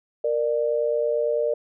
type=tone pair together; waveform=sine; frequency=466.2 / 595.3 Hz; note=A#4 / D5; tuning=0 / +23 cents; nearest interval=major third; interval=423 cents; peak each=-23 dBFS; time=0.24-1.54 s; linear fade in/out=5 ms; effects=none